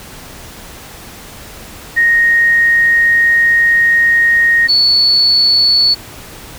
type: tone pair in turn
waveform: sine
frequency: 1864.7 / 4435 Hz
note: A#6 / C#8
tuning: 0 / 0 cents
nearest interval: octave + minor third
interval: 1500 cents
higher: second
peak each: -7 dBFS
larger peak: neither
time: 1.96-4.68 / 4.68-5.95 s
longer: first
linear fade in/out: 20 ms
effects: pink hiss -33 dBFS RMS until 6.58 s